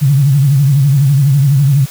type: tone with vibrato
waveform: sine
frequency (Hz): 139.3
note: C#3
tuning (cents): +9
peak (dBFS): -6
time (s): 0.01-1.86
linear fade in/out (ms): 20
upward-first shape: triangle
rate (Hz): 12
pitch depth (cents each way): 140
effects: white hiss -32 dBFS RMS until 1.9 s